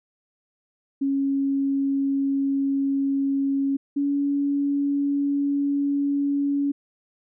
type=tone pair in turn; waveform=sine; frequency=275.2 / 282.8 Hz; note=C#4 / C#4; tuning=-12 / +35 cents; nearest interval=unison; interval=47 cents; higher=second; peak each=-20 dBFS; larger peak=neither; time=1.01-3.77 / 3.96-6.72 s; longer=neither; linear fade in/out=10 ms; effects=none